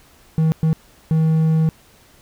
triangle tone bursts at uneven times, 159.4 Hz, D#3, 42 cents sharp, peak -11 dBFS, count 3, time 0.38-0.52 / 0.63-0.73 / 1.11-1.69 s, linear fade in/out 0 ms, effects pink hiss -51 dBFS RMS until 2.21 s

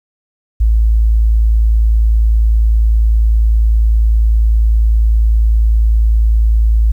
sine tone, 55 Hz, A1, in tune, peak -7 dBFS, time 0.6-6.92 s, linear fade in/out 10 ms, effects 8-bit

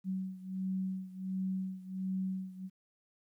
sine beating tone pair, 188.1 / 189.5 Hz, F#3 / F#3, +29 / +42 cents, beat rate 1.4 Hz, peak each -36 / -39 dBFS, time 0.04-2.7 s, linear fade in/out 50 ms, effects 12-bit

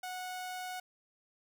sawtooth tone, 735 Hz, F#5, 12 cents flat, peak -35 dBFS, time 0.03-0.8 s, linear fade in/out 5 ms, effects 12-bit

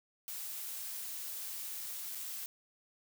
blue noise with dropouts, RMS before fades -42 dBFS, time 0.28-2.46 s, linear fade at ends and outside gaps 0 ms, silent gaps 2.149-2.154 s, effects none

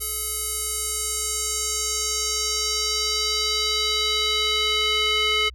square tone with band-pass filter sweep, 428.2 Hz, A4, 47 cents flat, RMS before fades -24 dBFS, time 0-5.5 s, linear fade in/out 20 ms, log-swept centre 11000 to 2800 Hz, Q 2.3, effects added 62 Hz sine -39 dBFS peak until 5.54 s

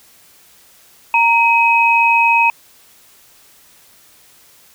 sine tone pair together, 928.4 / 2538 Hz, A#5 / D#7, -7 / +34 cents, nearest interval octave + perfect fourth, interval 1741 cents, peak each -12 dBFS, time 1.14-2.5 s, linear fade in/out 2 ms, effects white hiss -48 dBFS RMS until 4.74 s

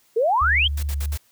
sine exponential sweep, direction up, 423.4 to 3332 Hz, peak -16 dBFS, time 0.16-0.68 s, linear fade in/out 10 ms
sine tone with vibrato, 72 Hz, D2, 34 cents flat, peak -22 dBFS, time 0.41-1.17 s, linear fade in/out 10 ms, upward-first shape sine, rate 3.2 Hz, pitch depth 25 cents each way
white noise bursts, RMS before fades -35 dBFS, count 4, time 0.77-1.177 s, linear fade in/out 5 ms, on 59 ms, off 57 ms
effects white hiss -60 dBFS RMS until 1.31 s

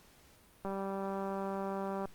click train, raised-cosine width 1 ms, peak -25 dBFS, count 275, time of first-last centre 0.65-2.055 s, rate 195 Hz, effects pink hiss -62 dBFS RMS until 2.14 s + Opus 48 kbps

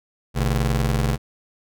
30% pulse ring-modulated tone, 90.9 Hz, F#2, 30 cents flat, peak -13 dBFS, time 0.34-1.18 s, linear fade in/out 50 ms, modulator 35.1 Hz, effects none

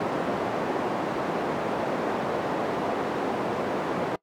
white band-pass noise, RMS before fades -28 dBFS, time 0-4.16 s, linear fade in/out 5 ms, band 200 to 700 Hz, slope 12 dB/octave, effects noise-tail reverb RT60 0.1 s tail -23 dB re dry

